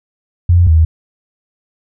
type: tone pair in turn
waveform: sine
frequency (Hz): 87.31 / 80.13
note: F2 / E2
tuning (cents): 0 / -49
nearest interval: minor second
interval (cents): 149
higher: first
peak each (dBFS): -5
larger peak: neither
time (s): 0.49-0.67 / 0.67-0.85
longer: neither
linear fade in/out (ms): 5
effects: none